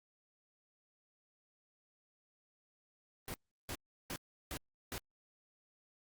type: noise bursts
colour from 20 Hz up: pink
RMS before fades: -42 dBFS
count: 5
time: 3.28-4.98 s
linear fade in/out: 0 ms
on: 60 ms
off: 350 ms
effects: Opus 32 kbps